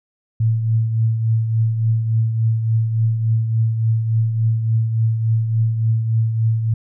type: tone with tremolo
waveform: sine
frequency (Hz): 112.4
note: A2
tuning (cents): +37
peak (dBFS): -12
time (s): 0.4-6.74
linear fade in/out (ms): 5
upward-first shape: triangle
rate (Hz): 3.5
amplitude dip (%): 55
effects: none